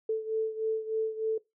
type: beating tone pair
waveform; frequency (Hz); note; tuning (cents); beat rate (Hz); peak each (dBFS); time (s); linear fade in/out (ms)
sine; 440 / 443.3; A4 / A4; 0 / +13; 3.3; -29 / -33; 0.09-1.38; 5
effects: noise-tail reverb RT60 0.2 s tail -21 dB re dry